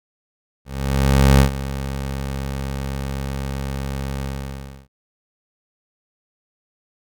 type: tone with ADSR envelope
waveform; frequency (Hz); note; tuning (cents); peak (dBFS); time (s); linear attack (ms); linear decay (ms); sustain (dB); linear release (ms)
20% pulse; 67.9; C#2; -35; -4; 0.65-4.88; 750; 98; -15; 650
effects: none